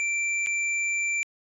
square tone with dropouts, 2349 Hz, D7, in tune, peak -25 dBFS, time 0-1.23 s, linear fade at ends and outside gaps 0 ms, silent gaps 0.462-0.47 s, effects resampled to 24000 Hz

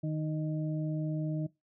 harmonic tone, 155 Hz, D#3, 6 cents flat, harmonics 1 / 2 / 4, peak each -31 / -37 / -43 dBFS, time 0.03-1.47 s, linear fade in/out 10 ms, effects noise-tail reverb RT60 0.2 s tail -20 dB re dry

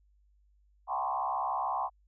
sine tone with frequency modulation, 911 Hz, A#5, 40 cents flat, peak -29 dBFS, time 0.87-1.9 s, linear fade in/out 50 ms, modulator 66.9 Hz, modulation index 3, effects added 50 Hz sine -63 dBFS peak until 2.07 s

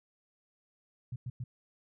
sine tone bursts, 123.3 Hz, B2, 2 cents flat, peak -35 dBFS, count 3, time 1.12-1.44 s, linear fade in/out 5 ms, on 40 ms, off 100 ms, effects none

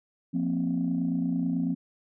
sine chord, F suspended fourth, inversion none, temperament just, 174.61 / 232.8 / 261.9 Hz, F3 / Bb3 / C4, 0 / -2 / +2 cents, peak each -28 / -31 / -27 dBFS, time 0.33-1.75 s, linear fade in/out 20 ms, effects tanh soft clip ceiling -18 dBFS

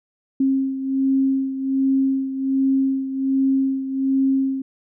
sine beating tone pair, 268 / 269.3 Hz, C4 / C#4, +42 / -50 cents, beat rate 1.3 Hz, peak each -18 / -24 dBFS, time 0.4-4.62 s, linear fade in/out 5 ms, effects none

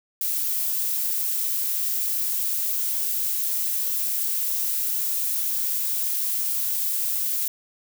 violet noise, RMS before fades -25 dBFS, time 0.21-7.48 s, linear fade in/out 2 ms, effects none

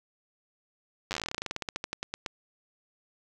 slowing click train, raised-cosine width 0.2 ms, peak -15 dBFS, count 27, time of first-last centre 1.11-2.262 s, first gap 9 ms, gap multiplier 1.11, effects none

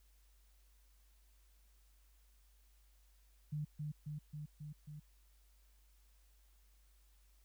sine tone with echo, 150 Hz, D3, 37 cents sharp, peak -37 dBFS, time 3.52-3.65 s, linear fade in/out 10 ms, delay 270 ms, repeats 5, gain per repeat -2 dB, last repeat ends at 5 s, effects added 50 Hz sine -65 dBFS peak until 7.44 s + white hiss -75 dBFS RMS until 7.44 s

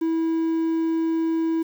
triangle tone with quantisation, 325.9 Hz, E4, 20 cents flat, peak -18 dBFS, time 0.01-1.63 s, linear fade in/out 10 ms, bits 8, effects none

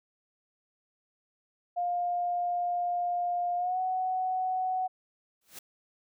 sine tone with pitch glide, 706 to 744.1 Hz, F5 to F#5, +19 to +10 cents, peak -27 dBFS, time 1.76-4.88 s, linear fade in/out 20 ms, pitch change +91 cents, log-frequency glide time 3.57-3.79 s
white noise with exponential growth, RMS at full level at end -40 dBFS, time 5.41-5.59 s, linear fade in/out 5 ms, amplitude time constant 38 ms
effects none

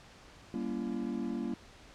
triangle chord, G diminished seventh, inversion none, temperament just, 196 / 235.2 / 282.2 / 338.7 Hz, G3 / Bb3 / Db4 / Fb4, 0 / +16 / +31 / +47 cents, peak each -38 / -34 / -38 / -38 dBFS, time 0.54-1.54 s, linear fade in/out 2 ms, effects pink hiss -55 dBFS RMS until 1.94 s + low-pass 6000 Hz 12 dB/octave

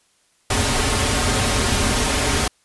pink noise with comb filter, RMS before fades -19 dBFS, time 0.5-2.48 s, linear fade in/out 5 ms, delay 6 ms, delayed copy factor -0.65, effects white hiss -61 dBFS RMS until 2.64 s + resampled to 24000 Hz

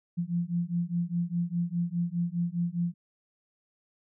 sine beating tone pair, 170.3 / 175.2 Hz, F3 / F3, -43 / +6 cents, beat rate 4.9 Hz, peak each -30 dBFS, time 0.17-2.94 s, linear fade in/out 20 ms, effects none

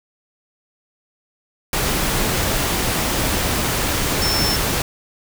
sine tone in noise, 5360 Hz, E8, 28 cents sharp, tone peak -20 dBFS, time 4.22-4.56 s, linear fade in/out 2 ms, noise pink, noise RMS -20 dBFS, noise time 1.73-4.82 s, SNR -3 dB, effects none

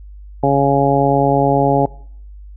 harmonic tone, 139.2 Hz, C#3, 8 cents sharp, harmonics 1 / 2 / 3 / 4 / 5 / 6, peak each -18 / -18 / -18 / -18 / -18 / -18 dBFS, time 0.43-1.86 s, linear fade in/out 5 ms, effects noise-tail reverb RT60 0.6 s tail -21 dB re dry + added 50 Hz sine -33 dBFS peak until 2.56 s

